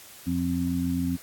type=harmonic tone; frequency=87.31 Hz; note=F2; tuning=in tune; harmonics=1 / 2 / 3; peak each=-32 / -29 / -26 dBFS; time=0.26-1.17 s; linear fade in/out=20 ms; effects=white hiss -47 dBFS RMS until 1.22 s + AAC 64 kbps